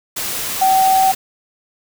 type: tone in noise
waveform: sine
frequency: 764 Hz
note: G5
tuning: 45 cents flat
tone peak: -10 dBFS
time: 0.61-1.12 s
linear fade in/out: 10 ms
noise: white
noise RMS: -23 dBFS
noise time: 0.16-1.15 s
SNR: +10 dB
effects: none